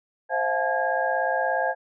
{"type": "tone cluster", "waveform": "sine", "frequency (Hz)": [524, 661, 718, 861, 1634], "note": ["C5", "E5", "F5", "A5", "G#6"], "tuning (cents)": [2, 5, 48, -38, -29], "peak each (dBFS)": -28, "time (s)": [0.29, 1.75], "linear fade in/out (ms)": 50, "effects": []}